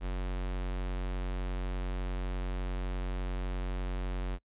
square tone with notch filter, 45.85 Hz, F#1, 15 cents flat, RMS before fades -34 dBFS, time 0-4.39 s, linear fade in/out 50 ms, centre 100 Hz, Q 1.5, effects noise-tail reverb RT60 0.1 s tail -26 dB re dry + resampled to 8000 Hz

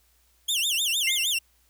sawtooth tone with vibrato, 3136 Hz, G7, in tune, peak -20 dBFS, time 0.48-1.39 s, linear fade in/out 10 ms, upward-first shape sine, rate 6.5 Hz, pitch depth 270 cents each way
triangle tone with exponential decay, 2108 Hz, C7, 12 cents sharp, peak -20 dBFS, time 1.07-1.32 s, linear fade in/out 5 ms, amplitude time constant 54 ms
effects added 60 Hz sine -65 dBFS peak until 1.69 s + white hiss -65 dBFS RMS until 1.69 s

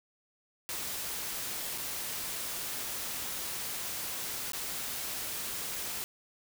white noise with dropouts, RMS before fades -37 dBFS, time 0.69-6.04 s, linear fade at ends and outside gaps 0 ms, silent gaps 1.778-1.782 / 4.52-4.533 s, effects none

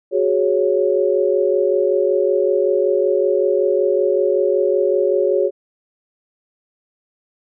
sine chord, F# suspended second, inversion none, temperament equal, 370 / 415.3 / 554.4 Hz, F#4 / G#4 / C#5, 0 / 0 / 0 cents, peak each -18 dBFS, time 0.11-5.51 s, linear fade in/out 50 ms, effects none

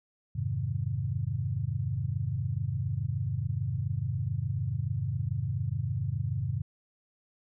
sine chord, F minor seventh, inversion none, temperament equal with one note detuned, 86.75 / 103.83 / 130.81 / 155.56 Hz, F2 / Ab2 / C3 / Eb3, -11 / 0 / 0 / 0 cents, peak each -37 / -32 / -32 / -38 dBFS, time 0.35-6.62 s, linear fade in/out 10 ms, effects none

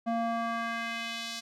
square tone with band-pass filter sweep, 230.5 Hz, A#3, 19 cents flat, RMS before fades -33 dBFS, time 0.06-1.41 s, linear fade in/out 20 ms, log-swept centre 560 to 4900 Hz, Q 1.4, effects none

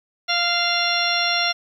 harmonic tone, 695 Hz, F5, 9 cents flat, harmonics 1 / 2 / 3 / 4 / 5 / 6 / 8, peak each -26 / -26 / -26 / -26 / -26 / -26 / -26 dBFS, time 0.28-1.53 s, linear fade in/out 20 ms, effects 9-bit

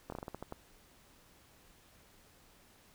slowing click train, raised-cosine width 1 ms, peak -27 dBFS, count 9, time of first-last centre 0.1-0.524 s, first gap 23 ms, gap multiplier 1.23, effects pink hiss -63 dBFS RMS until 2.94 s

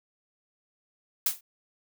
blue noise with exponential decay, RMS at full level -20 dBFS, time 1.26-1.41 s, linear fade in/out 5 ms, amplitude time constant 32 ms, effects none

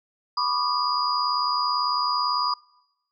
sine tone cluster, 992 / 1130 / 1210 / 4880 Hz, B5 / C#6 / D#6 / D#8, +7 / +33 / -49 / -34 cents, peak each -27 dBFS, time 0.37-2.54 s, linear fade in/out 5 ms, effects noise-tail reverb RT60 0.9 s tail -23 dB re dry

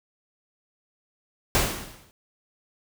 pink noise with exponential decay, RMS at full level -19 dBFS, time 1.55-2.11 s, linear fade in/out 0 ms, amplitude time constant 120 ms, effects none

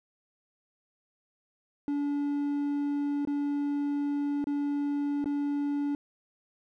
triangle tone with dropouts, 287.3 Hz, D4, 38 cents flat, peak -25 dBFS, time 1.88-5.95 s, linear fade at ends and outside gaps 1 ms, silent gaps 3.251-3.273 / 4.442-4.47 / 5.243-5.258 s, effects none

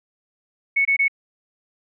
sine tone bursts, 2211 Hz, C#7, 5 cents flat, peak -15 dBFS, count 3, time 0.76-1.082 s, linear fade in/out 10 ms, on 92 ms, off 23 ms, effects none

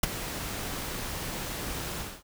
pink noise with ADSR envelope, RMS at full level -21 dBFS, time 0.03-2.23 s, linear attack 5 ms, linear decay 15 ms, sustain -14 dB, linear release 250 ms, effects none

